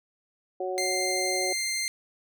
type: harmonic tone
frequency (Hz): 185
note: F#3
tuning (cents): 0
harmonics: 2 / 3 / 4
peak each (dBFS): -31 / -33 / -34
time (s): 0.6-1.53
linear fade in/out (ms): 5
type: tone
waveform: 15% pulse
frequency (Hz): 2096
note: C7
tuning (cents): +2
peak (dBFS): -21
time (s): 0.78-1.88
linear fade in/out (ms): 0
effects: none